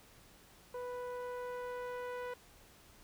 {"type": "tone with low-pass filter sweep", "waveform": "sawtooth", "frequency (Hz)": 493.9, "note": "B4", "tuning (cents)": 0, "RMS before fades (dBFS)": -42, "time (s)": [0.74, 2.34], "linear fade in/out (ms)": 5, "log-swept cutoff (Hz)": [1000, 1900], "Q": 0.93, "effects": ["pink hiss -61 dBFS RMS until 3.03 s"]}